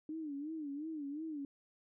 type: tone with vibrato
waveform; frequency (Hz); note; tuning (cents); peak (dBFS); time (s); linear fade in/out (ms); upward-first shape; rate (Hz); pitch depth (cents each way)
sine; 300; D4; +37; -39; 0.09-1.45; 2; sine; 2.8; 130
effects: none